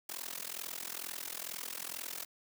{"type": "noise with amplitude modulation", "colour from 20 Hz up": "white", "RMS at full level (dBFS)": -38, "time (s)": [0.09, 2.25], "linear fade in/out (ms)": 5, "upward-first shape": "sine", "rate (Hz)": 42.2, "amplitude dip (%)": 95, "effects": ["high-pass 200 Hz 12 dB/octave"]}